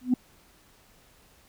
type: tone with exponential growth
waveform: sine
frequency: 250.6 Hz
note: B3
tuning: 25 cents sharp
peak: -14 dBFS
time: 0.01-0.14 s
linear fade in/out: 5 ms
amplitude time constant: 28 ms
effects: tanh soft clip ceiling -14 dBFS + pink hiss -59 dBFS RMS until 1.48 s